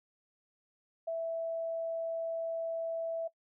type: tone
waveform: sine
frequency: 659.3 Hz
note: E5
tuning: in tune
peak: -32 dBFS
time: 1.07-3.28 s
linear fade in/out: 10 ms
effects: noise-tail reverb RT60 0.1 s tail -21 dB re dry